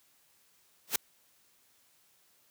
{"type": "noise with exponential growth", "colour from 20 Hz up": "white", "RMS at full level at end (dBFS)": -22, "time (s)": [0.87, 0.96], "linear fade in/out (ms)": 5, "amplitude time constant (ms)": 18, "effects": ["white hiss -67 dBFS RMS until 2.5 s", "high-pass 60 Hz 12 dB/octave"]}